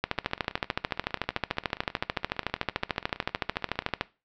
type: two click trains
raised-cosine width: 0.3 ms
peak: -9 / -24 dBFS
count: 55 / 57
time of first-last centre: 0.04-4.011 / 0.18-3.889 s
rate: 13.6 / 15.1 Hz
effects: noise-tail reverb RT60 0.3 s tail -19 dB re dry + low-pass 5000 Hz 12 dB/octave